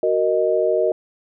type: chord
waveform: sine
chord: D# minor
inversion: first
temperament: equal with one note detuned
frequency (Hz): 373 / 466.2 / 622.3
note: F#4 / A#4 / D#5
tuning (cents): +14 / 0 / 0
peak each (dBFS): -21 / -20 / -19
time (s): 0.03-0.92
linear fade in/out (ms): 2
effects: none